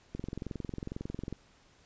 click train, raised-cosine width 3 ms, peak -24 dBFS, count 27, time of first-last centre 0.15-1.326 s, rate 22.1 Hz, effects pink hiss -63 dBFS RMS until 1.85 s + resampled to 16000 Hz

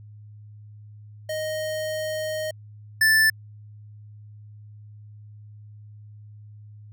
square tone pair in turn, 622.3 / 1760.1 Hz, D#5 / A6, 0 / 0 cents, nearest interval octave + tritone, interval 1800 cents, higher second, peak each -27 / -16 dBFS, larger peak second, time 1.29-2.51 / 3.01-3.3 s, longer first, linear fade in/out 5 ms, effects added 105 Hz sine -42 dBFS peak until 6.92 s

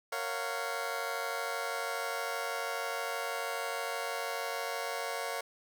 20% pulse chord, Gb major seventh, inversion first, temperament just, 462.5 / 555 / 693.7 / 740 Hz, Bb4 / Db5 / F5 / Gb5, -14 / +2 / -12 / 0 cents, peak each -35 / -34 / -34 / -38 dBFS, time 0.12-5.41 s, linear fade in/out 5 ms, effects none

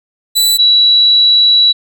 sawtooth / sine tone pair in turn, 3967 / 3921 Hz, B7 / B7, +7 / -13 cents, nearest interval unison, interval 20 cents, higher first, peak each -5 dBFS, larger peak neither, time 0.35-0.58 / 0.58-1.73 s, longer second, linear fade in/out 20 ms, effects none

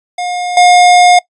square tone with level steps, 715 Hz, F5, 41 cents sharp, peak -16 / -4 dBFS, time 0.18-1.19 s, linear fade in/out 5 ms, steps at 0.57 s, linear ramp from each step 2 ms, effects noise-tail reverb RT60 0.1 s tail -21 dB re dry + resampled to 22050 Hz

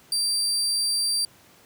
30% pulse tone, 4699 Hz, D8, in tune, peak -19 dBFS, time 0.12-1.25 s, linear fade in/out 2 ms, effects pink hiss -54 dBFS RMS until 1.65 s + high-pass 100 Hz 12 dB/octave

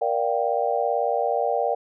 sine chord, G minor seventh, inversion first, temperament just, 470.4 / 588 / 705.6 / 784 Hz, Bb4 / D5 / F5 / G5, +16 / +2 / +18 / 0 cents, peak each -26 dBFS, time 0.01-1.75 s, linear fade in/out 10 ms, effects none

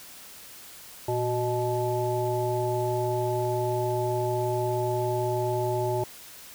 harmonic tone with a mistuned harmonic, 123.47 Hz, B2, in tune, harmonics 1 / 3 / 5 / 7, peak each -30 / -28 / -31 / -31 dBFS, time 1.08-6.04 s, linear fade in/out 5 ms, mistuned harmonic 1, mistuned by -94 cents, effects white hiss -46 dBFS RMS until 6.54 s

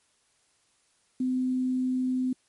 sine tone with quantisation, 255.7 Hz, C4, 40 cents flat, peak -24 dBFS, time 1.2-2.33 s, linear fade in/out 5 ms, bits 9, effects white hiss -68 dBFS RMS until 2.48 s + MP3 48 kbps

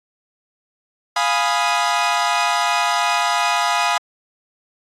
sawtooth chord, F half-diminished seventh, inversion none, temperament equal, 698.5 / 830.6 / 987.8 / 1244.5 Hz, F5 / Ab5 / Cb6 / Eb6, 0 / 0 / 0 / 0 cents, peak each -18 dBFS, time 1.16-3.98 s, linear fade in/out 5 ms, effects low-pass 7000 Hz 12 dB/octave + AAC 64 kbps

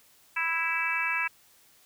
harmonic tone, 329.6 Hz, E4, in tune, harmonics 3 / 4 / 5 / 6 / 7 / 8, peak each -35 / -36 / -32 / -37 / -31 / -31 dBFS, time 0.36-1.28 s, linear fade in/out 10 ms, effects white hiss -60 dBFS RMS until 1.85 s

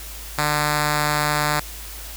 5% pulse tone with notch filter, 149.2 Hz, D3, 28 cents sharp, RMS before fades -21 dBFS, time 0.38-1.6 s, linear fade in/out 5 ms, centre 380 Hz, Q 1.1, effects added 53 Hz sine -36 dBFS peak until 2.16 s + white hiss -37 dBFS RMS until 2.16 s

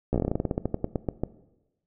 slowing click train, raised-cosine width 2 ms, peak -12 dBFS, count 20, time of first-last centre 0.13-1.236 s, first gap 14 ms, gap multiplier 1.14, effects noise-tail reverb RT60 1.0 s tail -17 dB re dry

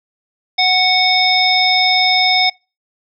harmonic tone with a mistuned harmonic, 740 Hz, F#5, in tune, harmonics 1 / 3 / 5 / 7, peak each -16 / -16 / -16 / -16 dBFS, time 0.58-2.5 s, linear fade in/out 10 ms, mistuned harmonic 5, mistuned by -20 cents, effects noise-tail reverb RT60 0.3 s tail -26 dB re dry

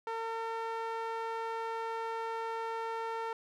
sawtooth tone with band-pass filter, 453.4 Hz, A#4, 48 cents flat, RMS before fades -37 dBFS, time 0.07-3.33 s, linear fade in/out 2 ms, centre 980 Hz, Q 1.3, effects none

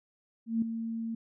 sine tone with ADSR envelope, 227.2 Hz, A#3, 44 cents flat, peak -23 dBFS, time 0.46-1.15 s, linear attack 160 ms, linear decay 4 ms, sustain -9 dB, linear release 6 ms, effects none

